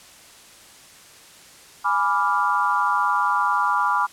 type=chord; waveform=sine; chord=G# diminished seventh; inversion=none; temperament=equal; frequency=830.6 / 987.8 / 1174.7 / 1396.9 Hz; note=G#5 / B5 / D6 / F6; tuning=0 / 0 / 0 / 0 cents; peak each=-26 / -22 / -22 / -25 dBFS; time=1.84-4.07 s; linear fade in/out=20 ms; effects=white hiss -47 dBFS RMS until 4.12 s + low-pass 10000 Hz 12 dB/octave